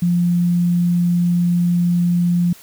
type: tone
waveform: sine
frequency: 174.61 Hz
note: F3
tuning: in tune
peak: -13 dBFS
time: 0.02-2.53 s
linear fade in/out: 5 ms
effects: white hiss -44 dBFS RMS until 2.62 s